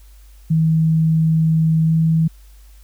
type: tone with pitch glide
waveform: sine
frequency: 160 to 161.3 Hz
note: D#3 to E3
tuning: +49 to -37 cents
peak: -12 dBFS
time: 0.5-2.28 s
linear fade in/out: 10 ms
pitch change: +14 cents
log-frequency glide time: 1.86-1.91 s
effects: added 50 Hz sine -41 dBFS peak until 2.83 s + white hiss -55 dBFS RMS until 2.83 s